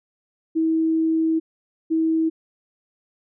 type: tone pair in turn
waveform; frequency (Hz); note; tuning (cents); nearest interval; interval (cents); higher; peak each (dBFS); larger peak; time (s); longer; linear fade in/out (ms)
sine; 322.3 / 322.3; E4 / E4; -39 / -39; unison; 0; neither; -17; neither; 0.55-1.4 / 1.9-2.3; first; 20
effects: none